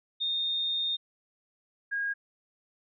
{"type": "tone pair in turn", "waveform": "sine", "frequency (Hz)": [3665, 1632.6], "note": ["A#7", "G#6"], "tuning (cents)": [-30, -30], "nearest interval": "octave + major second", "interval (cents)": 1400, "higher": "first", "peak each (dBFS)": [-27, -28], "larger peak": "first", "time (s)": [[0.2, 0.97], [1.91, 2.14]], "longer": "first", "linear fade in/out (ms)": 20, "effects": []}